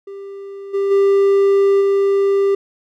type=tone with level steps; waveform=triangle; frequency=395.7 Hz; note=G4; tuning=16 cents sharp; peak=-27 / -13 / -8 / -10 dBFS; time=0.07-2.55 s; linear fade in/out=5 ms; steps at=0.73 / 0.9 / 1.8 s; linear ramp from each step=20 ms; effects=none